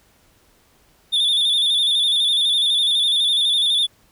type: tone with vibrato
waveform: triangle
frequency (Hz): 3536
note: A7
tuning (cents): +8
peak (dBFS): -14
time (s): 1.12-3.87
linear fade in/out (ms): 20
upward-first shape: square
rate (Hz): 12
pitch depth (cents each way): 47
effects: pink hiss -57 dBFS RMS until 4.11 s